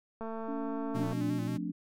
click train, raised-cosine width 1 ms, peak -27 dBFS, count 207, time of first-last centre 0.21-1.13 s, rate 224 Hz
sine tone with pitch glide, 280.6 to 290.8 Hz, C#4 to D4, +21 to -17 cents, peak -35 dBFS, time 0.48-1.43 s, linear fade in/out 5 ms, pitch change +62 cents, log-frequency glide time 0.99-1.09 s
square tone with vibrato, 120 Hz, B2, 49 cents flat, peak -36 dBFS, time 0.94-1.58 s, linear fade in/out 20 ms, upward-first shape square, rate 5.6 Hz, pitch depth 49 cents each way
sine chord, D minor seventh, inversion first, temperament just, 176.2 / 220.2 / 264.3 / 293.7 Hz, F3 / A3 / C4 / D4, +16 / +2 / +18 / 0 cents, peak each -37 / -39 / -41 / -37 dBFS, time 0.95-1.72 s, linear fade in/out 10 ms
effects none

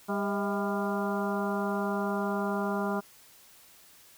harmonic tone with a mistuned harmonic, 200 Hz, G3, 35 cents sharp, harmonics 1 / 2 / 3 / 4 / 5 / 6 / 7, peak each -31 / -34 / -36 / -37 / -38 / -39 / -39 dBFS, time 0.08-3.01 s, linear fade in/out 20 ms, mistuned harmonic 3, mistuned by +88 cents, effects white hiss -56 dBFS RMS until 4.17 s

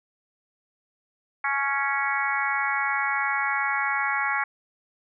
harmonic tone with a mistuned harmonic, 277.2 Hz, C#4, in tune, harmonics 3 / 4 / 5 / 6 / 7 / 8, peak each -30 / -30 / -30 / -30 / -30 / -30 dBFS, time 1.44-4.44 s, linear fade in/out 5 ms, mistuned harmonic 3, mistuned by +17 cents, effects none

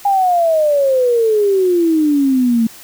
sine exponential sweep, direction down, 814 to 222.6 Hz, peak -10 dBFS, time 0.05-2.67 s, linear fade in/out 5 ms, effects white hiss -38 dBFS RMS until 2.83 s

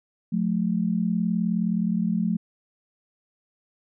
sine tone pair together, 178.78 / 218 Hz, F3 / A3, +41 / -16 cents, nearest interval minor third, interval 343 cents, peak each -24 dBFS, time 0.32-2.37 s, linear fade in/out 10 ms, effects none

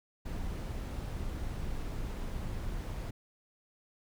brown noise, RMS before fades -37 dBFS, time 0.25-3.11 s, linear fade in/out 10 ms, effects none

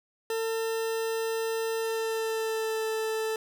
40% pulse tone with pitch glide, 450 to 440.7 Hz, A4 to A4, +39 to +3 cents, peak -27 dBFS, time 0.3-3.36 s, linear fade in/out 2 ms, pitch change -36 cents, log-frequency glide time 1.8-2.87 s, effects none

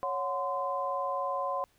sine tone cluster, 555 / 732 / 1031 Hz, C#5 / F#5 / C6, +2 / -19 / -26 cents, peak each -34 / -36 / -32 dBFS, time 0.03-1.64 s, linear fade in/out 0 ms, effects pink hiss -68 dBFS RMS until 1.78 s

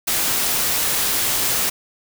white noise, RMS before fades -20 dBFS, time 0.07-1.7 s, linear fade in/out 10 ms, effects none

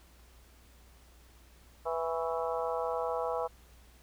harmonic tone with a mistuned harmonic, 164.81 Hz, E3, in tune, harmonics 3 / 4 / 5 / 6 / 7 / 8, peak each -34 / -36 / -38 / -40 / -41 / -42 dBFS, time 1.85-3.48 s, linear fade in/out 20 ms, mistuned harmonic 7, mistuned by -58 cents, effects added 60 Hz sine -57 dBFS peak until 4.02 s + pink hiss -62 dBFS RMS until 4.02 s

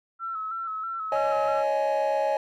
sine tone with vibrato, 1318.5 Hz, E6, in tune, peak -29 dBFS, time 0.19-1.64 s, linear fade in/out 50 ms, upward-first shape square, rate 3.1 Hz, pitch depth 37 cents each way
triangle chord, C# suspended second, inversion none, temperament equal with one note detuned, 554.4 / 622.3 / 837.8 Hz, C#5 / D#5 / G#5, 0 / 0 / +15 cents, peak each -24 dBFS, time 1.12-2.37 s, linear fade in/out 2 ms
effects tanh soft clip ceiling -15 dBFS

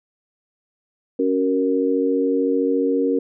sine chord, F# major, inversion second, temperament equal with one note detuned, 277.2 / 372.4 / 466.2 Hz, C#4 / F#4 / A#4, 0 / +11 / 0 cents, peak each -20 / -24 / -20 dBFS, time 1.19-3.19 s, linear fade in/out 5 ms, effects none

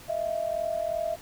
sine tone pair together, 631 / 673.8 Hz, D#5 / E5, +24 / +38 cents, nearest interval minor second, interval 114 cents, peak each -30 / -29 dBFS, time 0.08-1.16 s, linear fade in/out 20 ms, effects added 60 Hz sine -58 dBFS peak until 1.21 s + pink hiss -48 dBFS RMS until 1.21 s

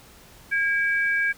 sine tone pair together, 1627.4 / 2300 Hz, G#6 / D7, -36 / -37 cents, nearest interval tritone, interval 599 cents, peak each -21 / -26 dBFS, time 0.51-1.33 s, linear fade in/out 20 ms, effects pink hiss -50 dBFS RMS until 1.37 s

